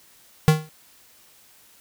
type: tone with exponential decay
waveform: square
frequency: 155.56 Hz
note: D#3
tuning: in tune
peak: -9 dBFS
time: 0.48-0.69 s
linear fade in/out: 0 ms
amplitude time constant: 45 ms
effects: white hiss -54 dBFS RMS until 1.8 s